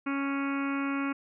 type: harmonic tone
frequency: 277.2 Hz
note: C#4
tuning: in tune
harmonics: 1 / 2 / 3 / 4 / 5 / 6 / 7 / 8 / 9 / 10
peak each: -29 / -44 / -45 / -38 / -38 / -46 / -47 / -42 / -43 / -50 dBFS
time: 0.06-1.13 s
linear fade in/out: 10 ms
effects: none